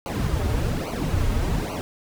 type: noise with flanger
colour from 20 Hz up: brown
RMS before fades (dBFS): -24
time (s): 0.06-1.81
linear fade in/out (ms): 0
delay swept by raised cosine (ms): 0.56 to 6.06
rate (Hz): 1.2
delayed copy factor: -0.95
effects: none